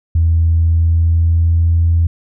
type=tone with pitch glide; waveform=sine; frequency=82.41 to 83.71 Hz; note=E2 to E2; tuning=0 to +27 cents; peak=-8 dBFS; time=0.15-2.07 s; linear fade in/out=5 ms; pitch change=+27 cents; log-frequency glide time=0.52-1.72 s; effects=tanh soft clip ceiling -4 dBFS